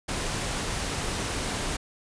pink noise, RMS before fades -30 dBFS, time 0.08-1.77 s, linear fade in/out 10 ms, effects resampled to 22050 Hz

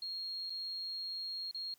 sine tone with dropouts, 4259 Hz, C8, 30 cents sharp, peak -38 dBFS, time 0.02-1.74 s, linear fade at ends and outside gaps 2 ms, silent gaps 0.497-0.503 / 1.512-1.546 s, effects white hiss -69 dBFS RMS until 1.78 s

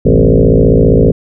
sine tone with frequency modulation, 155.56 Hz, D#3, in tune, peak -4 dBFS, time 0.05-1.12 s, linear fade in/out 10 ms, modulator 55.1 Hz, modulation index 6.5, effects none

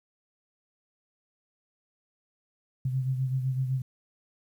sine beating tone pair, 130 / 137.9 Hz, C3 / C#3, -11 / -9 cents, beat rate 7.9 Hz, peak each -26 / -35 dBFS, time 2.85-3.82 s, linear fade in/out 5 ms, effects 10-bit

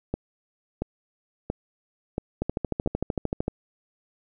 two click trains, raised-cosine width 2 ms, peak -12 / -13 dBFS, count 15 / 5, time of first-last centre 2.42-3.481 / 0.14-2.861 s, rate 13.2 / 1.47 Hz, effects none

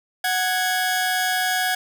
sawtooth tone pair together, 738.7 / 1661.2 Hz, F#5 / G#6, -3 / 0 cents, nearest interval octave + major second, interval 1403 cents, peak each -19 dBFS, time 0.24-1.75 s, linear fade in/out 5 ms, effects none

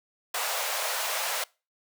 pink high-pass noise, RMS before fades -30 dBFS, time 0.34-1.44 s, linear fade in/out 5 ms, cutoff 520 Hz, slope 48 dB/octave, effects noise-tail reverb RT60 0.3 s tail -24 dB re dry

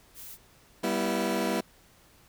blue noise, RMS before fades -44 dBFS, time 0.14-0.38 s, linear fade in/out 50 ms
20% pulse chord, E minor, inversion first, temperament equal with one note detuned, 196 / 242.6 / 329.6 Hz, G3 / B3 / E4, 0 / -31 / 0 cents, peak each -26 dBFS, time 0.83-1.61 s, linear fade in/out 10 ms
effects pink hiss -59 dBFS RMS until 2.28 s

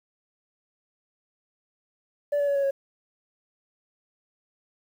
sine tone with pitch steps, 580 / 572.3 / 564.8 / 557.3 / 550 Hz, D5 / D5 / C#5 / C#5 / C#5, -22 / -45 / +32 / +9 / -14 cents, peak -19 dBFS, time 2.32-2.71 s, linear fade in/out 10 ms, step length 78 ms, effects tanh soft clip ceiling -20 dBFS + 9-bit

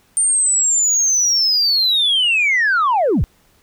sine linear sweep, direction down, 8950 to 32.7 Hz, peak -11 dBFS, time 0.17-3.24 s, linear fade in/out 0 ms, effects tanh soft clip ceiling -10 dBFS + pink hiss -56 dBFS RMS until 3.62 s

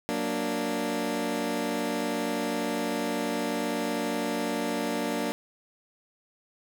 20% pulse chord, Gb augmented, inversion none, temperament equal, 185 / 233.1 / 293.7 Hz, Gb3 / Bb3 / D4, 0 / 0 / 0 cents, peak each -31 / -26 / -26 dBFS, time 0.09-5.32 s, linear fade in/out 0 ms, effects none

